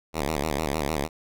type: tone with vibrato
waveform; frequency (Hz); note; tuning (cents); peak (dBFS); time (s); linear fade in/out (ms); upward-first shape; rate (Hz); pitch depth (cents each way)
5% pulse; 74.7; D2; +30; -14; 0.13-1.09; 50; square; 6.6; 120
effects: none